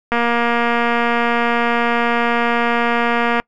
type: click train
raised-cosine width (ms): 0.5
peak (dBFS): -3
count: 775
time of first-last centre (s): 0.12-3.4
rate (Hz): 236
effects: noise-tail reverb RT60 0.1 s tail -26 dB re dry